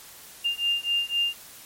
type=beating tone pair; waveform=sine; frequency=2800 / 2803.9 Hz; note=F7 / F7; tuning=+4 / +6 cents; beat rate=3.9 Hz; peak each=-26 dBFS; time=0.44-1.35 s; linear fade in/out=20 ms; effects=white hiss -46 dBFS RMS until 1.65 s + MP3 64 kbps